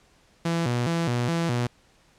sawtooth tone with vibrato, 142.6 Hz, C#3, 49 cents sharp, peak -19 dBFS, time 0.45-1.67 s, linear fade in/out 5 ms, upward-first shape square, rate 2.4 Hz, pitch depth 280 cents each way, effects pink hiss -60 dBFS RMS until 2.18 s + low-pass 8000 Hz 12 dB/octave

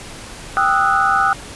sine tone cluster, 786 / 1232 / 1308 / 1468 Hz, G5 / D#6 / E6 / F#6, +4 / -17 / -14 / -14 cents, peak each -18 dBFS, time 0.57-1.33 s, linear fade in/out 0 ms, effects pink hiss -34 dBFS RMS until 1.55 s + resampled to 24000 Hz

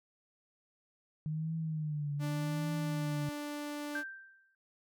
sine tone with vibrato, 153 Hz, D#3, 29 cents flat, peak -33 dBFS, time 1.26-3.29 s, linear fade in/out 0 ms, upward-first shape triangle, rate 0.85 Hz, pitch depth 110 cents each way
sawtooth tone, 293.7 Hz, D4, in tune, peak -34 dBFS, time 2.19-4.04 s, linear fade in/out 50 ms
sine tone with exponential decay, 1568 Hz, G6, in tune, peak -33 dBFS, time 3.95-4.55 s, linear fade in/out 2 ms, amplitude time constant 130 ms
effects none

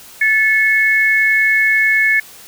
sine tone pair together, 1740.3 / 2191 Hz, A6 / C#7, -19 / -21 cents, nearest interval major third, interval 398 cents, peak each -13 dBFS, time 0.21-2.2 s, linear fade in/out 5 ms, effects white hiss -39 dBFS RMS until 2.47 s

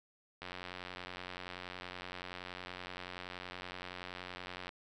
click train, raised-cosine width 0.3 ms, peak -27 dBFS, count 388, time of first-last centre 0.42-4.692 s, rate 90.6 Hz, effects none

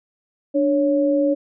sine tone pair together, 293.9 / 555.8 Hz, D4 / C#5, +1 / +4 cents, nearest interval major seventh, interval 1103 cents, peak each -18 dBFS, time 0.54-1.35 s, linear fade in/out 20 ms, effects none

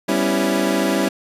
25% pulse chord, C# half-diminished seventh, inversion second, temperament equal with one note detuned, 196 / 250.1 / 277.2 / 329.6 Hz, G3 / B3 / C#4 / E4, 0 / +22 / 0 / 0 cents, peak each -18 / -22 / -18 / -18 dBFS, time 0.08-1.09 s, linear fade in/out 10 ms, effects resampled to 32000 Hz

